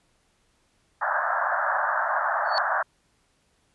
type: band-pass noise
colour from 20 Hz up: white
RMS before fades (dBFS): -25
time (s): 1.01-2.83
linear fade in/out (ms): 10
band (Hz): 590 to 1700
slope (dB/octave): 96
type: tone with exponential growth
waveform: sine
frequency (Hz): 4447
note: C#8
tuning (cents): +5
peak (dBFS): -22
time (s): 2.45-2.58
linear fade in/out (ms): 0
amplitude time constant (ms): 27
effects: pink hiss -67 dBFS RMS until 3.74 s + resampled to 24000 Hz